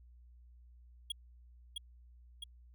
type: tone with echo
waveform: square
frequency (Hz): 3300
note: G#7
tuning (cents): -12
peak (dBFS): -35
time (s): 1.1-1.12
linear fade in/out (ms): 5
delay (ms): 660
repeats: 2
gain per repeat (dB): -3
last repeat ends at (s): 2.44
effects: added 60 Hz sine -56 dBFS peak until 2.74 s